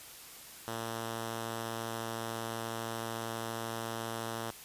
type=tone; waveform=5% pulse; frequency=114.1 Hz; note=A#2; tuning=37 cents flat; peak=-25 dBFS; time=0.68-4.51 s; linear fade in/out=0 ms; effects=white hiss -50 dBFS RMS until 4.64 s + resampled to 32000 Hz